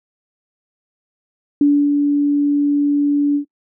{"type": "tone with ADSR envelope", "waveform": "sine", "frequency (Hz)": 288.4, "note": "D4", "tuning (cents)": -31, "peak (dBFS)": -8, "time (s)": [1.61, 3.45], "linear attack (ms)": 3, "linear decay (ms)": 280, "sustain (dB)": -4, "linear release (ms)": 96, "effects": ["noise-tail reverb RT60 0.1 s tail -23 dB re dry"]}